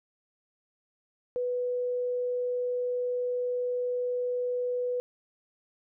sine tone, 493.9 Hz, B4, in tune, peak -27 dBFS, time 1.36-5 s, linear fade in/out 0 ms, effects none

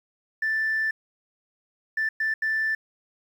sine tone bursts at uneven times, 1765 Hz, A6, 5 cents sharp, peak -21 dBFS, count 4, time 0.42-0.91 / 1.97-2.09 / 2.2-2.34 / 2.42-2.75 s, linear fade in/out 5 ms, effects tanh soft clip ceiling -19 dBFS + 9-bit

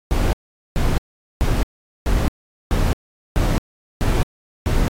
brown noise bursts, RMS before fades -17 dBFS, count 8, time 0.11-4.88 s, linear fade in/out 0 ms, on 220 ms, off 430 ms, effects AAC 48 kbps

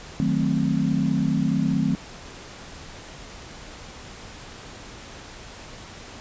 sine chord, D# diminished seventh, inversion none, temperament equal, 155.56 / 185 / 220 / 261.6 Hz, D#3 / F#3 / A3 / C4, 0 / 0 / 0 / 0 cents, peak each -25 dBFS, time 0.2-1.95 s, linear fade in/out 0 ms, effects pink hiss -41 dBFS RMS until 6.2 s + resampled to 16000 Hz

